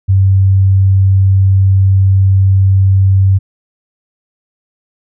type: tone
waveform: sine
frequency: 96.3 Hz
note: G2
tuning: 30 cents flat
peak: -5 dBFS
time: 0.08-3.39 s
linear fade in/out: 20 ms
effects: none